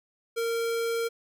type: tone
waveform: square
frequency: 461.4 Hz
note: A#4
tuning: 18 cents flat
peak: -27 dBFS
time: 0.36-1.09 s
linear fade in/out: 20 ms
effects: none